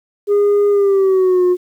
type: tone with pitch glide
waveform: sine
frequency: 408.7 to 359.9 Hz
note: G#4 to F#4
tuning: -28 to -48 cents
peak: -7 dBFS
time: 0.27-1.57 s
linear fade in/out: 50 ms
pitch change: -220 cents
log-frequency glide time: 0.7-1.44 s
effects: tanh soft clip ceiling -9 dBFS + 8-bit